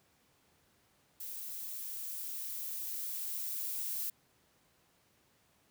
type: noise with level ramp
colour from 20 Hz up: violet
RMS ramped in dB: -43 to -37 dBFS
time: 1.2-4.1 s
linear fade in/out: 5 ms
effects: pink hiss -70 dBFS RMS until 5.7 s + high-pass 80 Hz 12 dB/octave